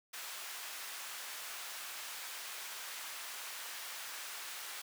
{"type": "high-pass noise", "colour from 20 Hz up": "pink", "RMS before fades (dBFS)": -45, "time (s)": [0.13, 4.82], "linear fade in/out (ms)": 10, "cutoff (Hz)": 1200, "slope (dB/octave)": 12, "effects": []}